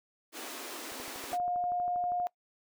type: high-pass noise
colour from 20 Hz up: pink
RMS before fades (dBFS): -42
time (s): 0.32-1.38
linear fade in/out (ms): 50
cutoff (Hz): 250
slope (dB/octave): 48
type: click train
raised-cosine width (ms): 1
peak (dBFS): -34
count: 17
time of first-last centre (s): 0.92-2.2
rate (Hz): 12.5
type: tone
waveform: sine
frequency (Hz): 712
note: F5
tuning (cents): +33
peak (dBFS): -29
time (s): 1.33-2.27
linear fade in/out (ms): 0
effects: noise-tail reverb RT60 0.1 s tail -23 dB re dry